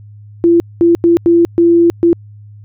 sine tone bursts at uneven times, 340.1 Hz, F4, 46 cents flat, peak -5 dBFS, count 6, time 0.44-0.6 / 0.81-0.95 / 1.04-1.17 / 1.26-1.45 / 1.58-1.9 / 2.03-2.13 s, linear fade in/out 0 ms, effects added 104 Hz sine -33 dBFS peak until 2.64 s

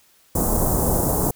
pink band-stop noise, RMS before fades -20 dBFS, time 0.35-1.31 s, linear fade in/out 5 ms, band 940 to 8100 Hz, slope 24 dB/octave, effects white hiss -57 dBFS RMS until 1.35 s

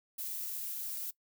violet noise, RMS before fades -39 dBFS, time 0.18-1.11 s, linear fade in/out 10 ms, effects noise-tail reverb RT60 0.1 s tail -21 dB re dry

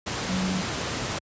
sine tone in noise, 186.3 Hz, F#3, 12 cents sharp, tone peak -25 dBFS, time 0.29-0.62 s, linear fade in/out 10 ms, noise pink, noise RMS -29 dBFS, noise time 0.06-1.19 s, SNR +1 dB, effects high-pass 80 Hz 12 dB/octave + resampled to 16000 Hz

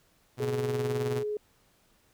sawtooth tone with tremolo, 123.9 Hz, B2, 6 cents sharp, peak -25 dBFS, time 0.37-1.24 s, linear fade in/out 50 ms, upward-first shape sine, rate 19 Hz, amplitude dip 55%
sine tone, 420.3 Hz, G#4, 21 cents sharp, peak -29 dBFS, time 0.4-1.37 s, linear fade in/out 2 ms
effects pink hiss -66 dBFS RMS until 2.13 s

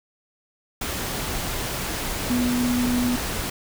sine tone in noise, 245.5 Hz, B3, 10 cents flat, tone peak -20 dBFS, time 2.3-3.16 s, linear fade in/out 5 ms, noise pink, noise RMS -28 dBFS, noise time 0.81-3.5 s, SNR +5 dB, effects none

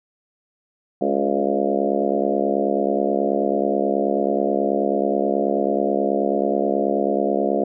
harmonic tone with a mistuned harmonic, 69.3 Hz, C#2, in tune, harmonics 3 / 4 / 5 / 6 / 7 / 8 / 9 / 10, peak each -26 / -26 / -26 / -26 / -26 / -26 / -26 / -26 dBFS, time 1.01-7.64 s, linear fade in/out 5 ms, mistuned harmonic 5, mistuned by +32 cents, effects none

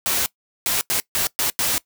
white noise bursts at uneven times, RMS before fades -21 dBFS, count 6, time 0.06-0.26 / 0.66-0.81 / 0.9-1 / 1.15-1.27 / 1.39-1.5 / 1.59-1.78 s, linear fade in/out 0 ms, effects noise-tail reverb RT60 0.1 s tail -21 dB re dry

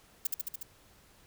violet noise with echo, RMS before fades -29 dBFS, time 0.25-0.27 s, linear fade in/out 5 ms, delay 72 ms, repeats 5, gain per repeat -2 dB, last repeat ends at 0.63 s, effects pink hiss -61 dBFS RMS until 1.26 s

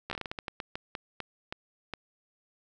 slowing click train, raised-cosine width 0.3 ms, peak -19 dBFS, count 16, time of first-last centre 0.1-1.937 s, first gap 13 ms, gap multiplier 1.28, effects none

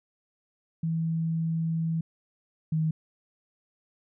sine tone pair in turn, 163.2 / 158.19 Hz, E3 / D#3, -17 / +29 cents, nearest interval minor second, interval 54 cents, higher first, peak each -25 / -23 dBFS, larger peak second, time 0.83-2.01 / 2.72-2.91 s, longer first, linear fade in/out 5 ms, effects none

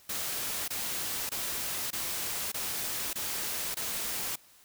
white noise bursts, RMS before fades -34 dBFS, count 7, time 0.09-4.358 s, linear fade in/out 5 ms, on 590 ms, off 23 ms, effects white hiss -59 dBFS RMS until 4.64 s

